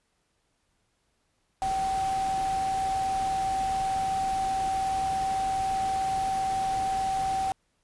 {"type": "tone in noise", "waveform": "sine", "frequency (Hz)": 769, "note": "G5", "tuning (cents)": -33, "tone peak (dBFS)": -25, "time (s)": [1.62, 7.52], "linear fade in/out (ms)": 0, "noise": "pink", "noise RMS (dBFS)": -39, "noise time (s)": [1.62, 7.52], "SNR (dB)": 11, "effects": ["pink hiss -73 dBFS RMS until 7.83 s", "resampled to 24000 Hz"]}